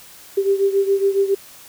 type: beating tone pair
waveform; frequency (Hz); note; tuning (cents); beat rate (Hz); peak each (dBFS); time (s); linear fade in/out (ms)
sine; 392 / 399.2; G4 / G4; 0 / +32; 7.2; -16 / -20; 0.37-1.35; 10
effects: white hiss -43 dBFS RMS until 1.68 s